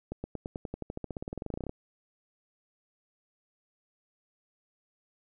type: accelerating click train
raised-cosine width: 2 ms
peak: -22 dBFS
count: 26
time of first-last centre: 0.12-1.694 s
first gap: 120 ms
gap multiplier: 0.94
effects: none

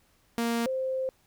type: tone pair in turn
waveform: sawtooth / sine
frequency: 233.1 / 523.3 Hz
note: A#3 / C5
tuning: 0 / 0 cents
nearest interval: octave + major second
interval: 1400 cents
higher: second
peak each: -22 / -27 dBFS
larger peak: first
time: 0.38-0.66 / 0.66-1.09 s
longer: second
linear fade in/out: 0 ms
effects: pink hiss -66 dBFS RMS until 1.26 s

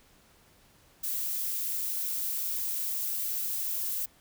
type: noise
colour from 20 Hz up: violet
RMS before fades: -32 dBFS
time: 1.03-4.06 s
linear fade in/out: 10 ms
effects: pink hiss -61 dBFS RMS until 4.2 s

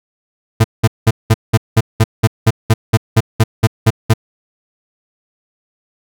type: tone bursts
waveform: 40% pulse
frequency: 111.4 Hz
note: A2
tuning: 22 cents sharp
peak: -5 dBFS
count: 16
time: 0.6-4.138 s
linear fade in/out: 10 ms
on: 43 ms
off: 190 ms
effects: none

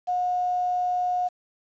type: tone with quantisation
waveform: sine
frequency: 722 Hz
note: F#5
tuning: 43 cents flat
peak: -22 dBFS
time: 0.07-1.29 s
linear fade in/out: 20 ms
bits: 8
effects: resampled to 16000 Hz

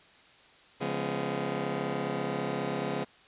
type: chord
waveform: 15% pulse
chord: C# dominant seventh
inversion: none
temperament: just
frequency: 138.59 / 173.24 / 207.9 / 249.5 Hz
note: C#3 / E#3 / G#3 / B3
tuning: 0 / -14 / +2 / +18 cents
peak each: -30 dBFS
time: 0.8-3.05 s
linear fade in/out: 20 ms
effects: white hiss -57 dBFS RMS until 3.27 s + resampled to 8000 Hz

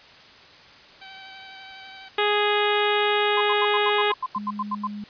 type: tone with vibrato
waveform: 10% pulse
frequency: 770 Hz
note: G5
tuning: 31 cents flat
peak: -32 dBFS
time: 1.01-2.09 s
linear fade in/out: 10 ms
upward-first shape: square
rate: 12 Hz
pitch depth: 11 cents each way
type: harmonic tone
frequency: 415.3 Hz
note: G#4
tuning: in tune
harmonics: 1 / 2 / 3 / 4 / 5 / 6 / 7 / 8 / 9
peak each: -23 / -26 / -28 / -29 / -30 / -31 / -31 / -32 / -33 dBFS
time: 2.18-4.12 s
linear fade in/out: 5 ms
type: tone bursts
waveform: sine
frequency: 1035 Hz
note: C6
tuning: 19 cents flat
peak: -23 dBFS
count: 13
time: 3.37-4.872 s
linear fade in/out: 5 ms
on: 38 ms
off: 84 ms
type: tone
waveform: sine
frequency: 207.1 Hz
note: G#3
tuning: 5 cents flat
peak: -31 dBFS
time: 4.36-5.04 s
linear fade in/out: 2 ms
effects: white hiss -48 dBFS RMS until 5.09 s + resampled to 11025 Hz

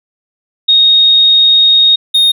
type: tone pair in turn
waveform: sine / triangle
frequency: 3729 / 3703 Hz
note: A#7 / A#7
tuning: 0 / -12 cents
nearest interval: unison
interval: 12 cents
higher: first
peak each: -4 dBFS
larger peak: neither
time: 0.68-1.96 / 2.14-2.32 s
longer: first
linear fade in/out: 10 ms
effects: none

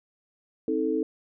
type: chord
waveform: sine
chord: A diminished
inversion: first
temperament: just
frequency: 264 / 316.8 / 440 Hz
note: C4 / Eb4 / A4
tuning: +16 / +31 / 0 cents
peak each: -30 / -27 / -27 dBFS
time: 0.68-1.03 s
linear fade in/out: 2 ms
effects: none

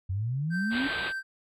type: exponential sweep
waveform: sine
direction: up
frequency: 89.5 to 288.3 Hz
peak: -27 dBFS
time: 0.09-0.88 s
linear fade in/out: 10 ms
type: tone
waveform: triangle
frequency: 1560 Hz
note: G6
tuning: 9 cents flat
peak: -29 dBFS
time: 0.5-1.23 s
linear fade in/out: 50 ms
type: low-pass noise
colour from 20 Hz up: white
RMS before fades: -35 dBFS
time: 0.7-1.13 s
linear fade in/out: 50 ms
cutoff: 4100 Hz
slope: 96 dB/octave
effects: none

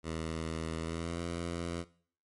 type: tone with pitch glide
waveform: 10% pulse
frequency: 80.8 to 85.36 Hz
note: E2 to F2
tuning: -34 to -39 cents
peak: -27 dBFS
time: 0.03-1.85 s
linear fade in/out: 50 ms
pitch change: +95 cents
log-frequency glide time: 0.77-1.19 s
effects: noise-tail reverb RT60 0.5 s tail -18 dB re dry + MP3 48 kbps

